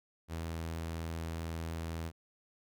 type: tone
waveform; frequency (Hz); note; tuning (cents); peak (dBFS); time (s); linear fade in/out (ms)
sawtooth; 82.1; E2; -6; -33; 0.28-2.12; 50
effects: none